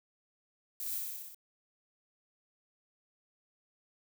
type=noise with echo; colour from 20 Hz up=violet; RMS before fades=-39 dBFS; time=0.8-0.98 s; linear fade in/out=0 ms; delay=61 ms; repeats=6; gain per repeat=-2 dB; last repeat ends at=1.346 s; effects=none